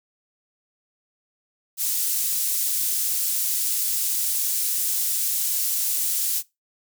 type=high-pass noise; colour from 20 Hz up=pink; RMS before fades=-24 dBFS; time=1.77-6.43 s; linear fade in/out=50 ms; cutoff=8600 Hz; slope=12 dB/octave; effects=noise-tail reverb RT60 0.2 s tail -20 dB re dry